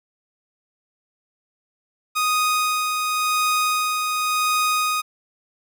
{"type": "tone with tremolo", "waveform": "sawtooth", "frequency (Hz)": 1244.5, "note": "D#6", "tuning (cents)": 0, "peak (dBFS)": -14, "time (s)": [2.15, 5.02], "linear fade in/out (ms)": 20, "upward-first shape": "sine", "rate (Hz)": 0.92, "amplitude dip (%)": 35, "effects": []}